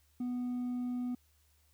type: tone with hard clipping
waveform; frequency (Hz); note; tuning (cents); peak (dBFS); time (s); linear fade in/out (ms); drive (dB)
sine; 246.9; B3; 0; -34; 0.2-1.15; 5; 2
effects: added 75 Hz sine -68 dBFS peak until 1.73 s + white hiss -72 dBFS RMS until 1.73 s